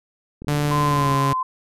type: click train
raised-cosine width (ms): 3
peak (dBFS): -22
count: 29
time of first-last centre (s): 0.42-1.144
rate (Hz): 38.7
type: tone with pitch glide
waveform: sawtooth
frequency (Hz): 146.83 to 137.79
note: D3 to C#3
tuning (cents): 0 to -10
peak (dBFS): -15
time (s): 0.48-1.33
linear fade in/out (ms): 2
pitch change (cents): -110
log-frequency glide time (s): 0.84-1.12
type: tone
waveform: sine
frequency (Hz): 1030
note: C6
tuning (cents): -28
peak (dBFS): -20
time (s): 0.71-1.43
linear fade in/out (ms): 5
effects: resampled to 32000 Hz